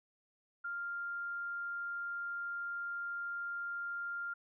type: tone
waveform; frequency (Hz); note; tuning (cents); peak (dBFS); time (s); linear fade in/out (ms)
sine; 1396.9; F6; 0; -37; 0.64-4.34; 10
effects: none